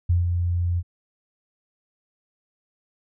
sine tone with ADSR envelope, 87.31 Hz, F2, in tune, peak -15 dBFS, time 0.09-0.83 s, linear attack 10 ms, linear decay 150 ms, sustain -5 dB, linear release 47 ms, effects none

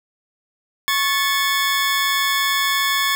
20% pulse tone pair together, 1100.6 / 1738 Hz, C#6 / A6, -13 / -22 cents, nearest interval minor sixth, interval 791 cents, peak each -15 dBFS, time 0.88-3.15 s, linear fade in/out 0 ms, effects none

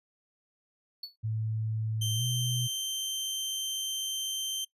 triangle tone with exponential decay, 4435 Hz, C#8, in tune, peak -32 dBFS, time 1.03-1.16 s, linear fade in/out 5 ms, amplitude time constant 28 ms
sine tone with pitch glide, 110 to 123.47 Hz, A2 to B2, 0 to 0 cents, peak -29 dBFS, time 1.23-2.68 s, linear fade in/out 20 ms, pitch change +200 cents, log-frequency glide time 2.15-2.23 s
sawtooth tone, 3126 Hz, G7, 6 cents flat, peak -28 dBFS, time 2.01-4.65 s, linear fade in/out 10 ms
effects noise-tail reverb RT60 0.1 s tail -20 dB re dry + resampled to 32000 Hz

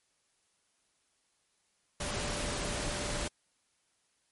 sine tone in noise, 587.3 Hz, D5, in tune, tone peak -43 dBFS, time 2-3.28 s, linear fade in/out 5 ms, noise pink, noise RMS -35 dBFS, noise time 2-3.28 s, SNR -11 dB, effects white hiss -74 dBFS RMS until 4.31 s + MP3 48 kbps

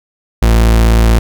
40% pulse tone, 56.4 Hz, A1, 44 cents sharp, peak -5 dBFS, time 0.42-1.19 s, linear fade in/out 5 ms, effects none

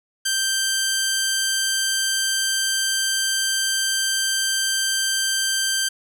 10% pulse tone, 1568 Hz, G6, in tune, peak -11 dBFS, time 0.25-5.89 s, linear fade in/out 10 ms, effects none

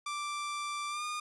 sawtooth tone with pitch glide, 1174.7 to 1216.1 Hz, D6 to D#6, 0 to -40 cents, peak -31 dBFS, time 0.06-1.2 s, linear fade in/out 5 ms, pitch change +60 cents, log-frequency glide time 0.89-1.04 s, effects resampled to 24000 Hz

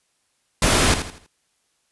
pink noise with echo, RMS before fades -17 dBFS, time 0.62-0.94 s, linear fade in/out 2 ms, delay 81 ms, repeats 4, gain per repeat -9 dB, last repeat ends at 1.264 s, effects white hiss -68 dBFS RMS until 1.91 s + resampled to 24000 Hz

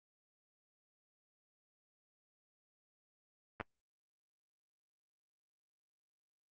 clicks, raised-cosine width 0.5 ms, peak -24 dBFS, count 2, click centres 3.601 / 3.61 s, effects noise-tail reverb RT60 0.1 s tail -24 dB re dry + Opus 24 kbps

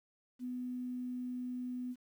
sine tone, 249.4 Hz, B3, 17 cents sharp, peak -37 dBFS, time 0.39-1.96 s, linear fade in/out 50 ms, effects 11-bit

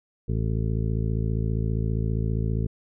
harmonic tone, 55 Hz, A1, in tune, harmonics 1 / 2 / 3 / 4 / 5 / 6 / 7 / 8, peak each -27 / -26 / -30 / -35 / -40 / -48 / -38 / -39 dBFS, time 0.28-2.67 s, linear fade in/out 10 ms, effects none

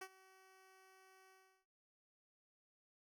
10% pulse tone with ADSR envelope, 379 Hz, F#4, 42 cents sharp, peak -37 dBFS, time 0.01-1.66 s, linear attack 8 ms, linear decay 60 ms, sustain -19 dB, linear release 360 ms, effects none

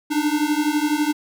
square beating tone pair, 293.7 / 305.7 Hz, D4 / D#4, 0 / -30 cents, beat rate 12 Hz, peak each -22 dBFS, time 0.1-1.13 s, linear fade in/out 20 ms, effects none

